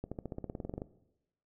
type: accelerating click train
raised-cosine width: 2 ms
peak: -25 dBFS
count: 15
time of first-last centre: 0.04-0.819 s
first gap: 76 ms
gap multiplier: 0.95
effects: noise-tail reverb RT60 0.9 s tail -17 dB re dry